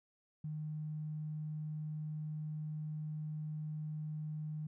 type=tone with tanh clipping; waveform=triangle; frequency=153.3 Hz; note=D#3; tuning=25 cents flat; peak=-38 dBFS; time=0.44-4.67 s; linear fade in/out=5 ms; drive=3 dB; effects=none